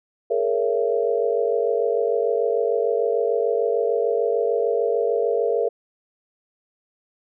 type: chord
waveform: sine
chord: A# half-diminished seventh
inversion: third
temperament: just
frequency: 419.5 / 466.2 / 559.4 / 671.3 Hz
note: G#4 / A#4 / C#5 / E5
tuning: +17 / 0 / +16 / +31 cents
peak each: -24 / -21 / -27 / -27 dBFS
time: 0.3-5.69 s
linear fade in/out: 10 ms
effects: none